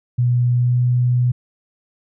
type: tone with pitch glide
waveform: sine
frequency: 122.4 to 123.54 Hz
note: B2 to B2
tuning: -15 to +1 cents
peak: -13 dBFS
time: 0.18-1.32 s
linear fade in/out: 10 ms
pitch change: +16 cents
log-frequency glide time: 0.53-0.8 s
effects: none